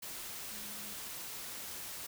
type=tone in noise; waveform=sine; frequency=207.7 Hz; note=G#3; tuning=in tune; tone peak=-54 dBFS; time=0.51-0.94 s; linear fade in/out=10 ms; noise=white; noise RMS=-44 dBFS; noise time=0.02-2.07 s; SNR=-13 dB; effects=none